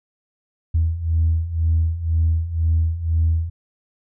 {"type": "beating tone pair", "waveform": "sine", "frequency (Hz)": [80.3, 82.3], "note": ["E2", "E2"], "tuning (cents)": [-45, -2], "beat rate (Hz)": 2, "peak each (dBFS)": [-21, -17], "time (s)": [0.74, 3.5], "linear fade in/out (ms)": 10, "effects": ["tanh soft clip ceiling -10 dBFS"]}